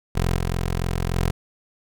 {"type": "tone with level steps", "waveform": "15% pulse", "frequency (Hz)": 43.46, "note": "F1", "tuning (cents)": -8, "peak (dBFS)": [-13, -16, -13], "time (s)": [0.15, 1.31], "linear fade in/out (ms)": 10, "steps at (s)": [0.36, 1.15], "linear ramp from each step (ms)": 20, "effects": []}